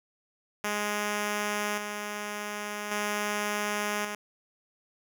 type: tone with tremolo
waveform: 5% pulse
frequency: 207.9 Hz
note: G#3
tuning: 2 cents sharp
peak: -17 dBFS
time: 0.64-4.15 s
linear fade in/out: 2 ms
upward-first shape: square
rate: 0.44 Hz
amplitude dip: 45%
effects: none